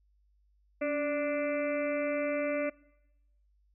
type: harmonic tone with a mistuned harmonic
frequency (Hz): 293.7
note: D4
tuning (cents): 0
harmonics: 1 / 2 / 4 / 5 / 6 / 7 / 8 / 9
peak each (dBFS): -34 / -30 / -44 / -44 / -50 / -41 / -43 / -49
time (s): 0.81-2.7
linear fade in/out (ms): 10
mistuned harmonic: 1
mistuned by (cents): -52
effects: noise-tail reverb RT60 0.9 s tail -22 dB re dry + added 50 Hz sine -65 dBFS peak until 3.74 s